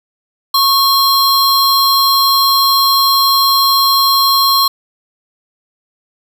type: tone pair together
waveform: square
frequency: 1100 / 4157 Hz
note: C#6 / C8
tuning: -14 / -12 cents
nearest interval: octave + major seventh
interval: 2302 cents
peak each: -12 dBFS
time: 0.54-4.68 s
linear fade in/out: 5 ms
effects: none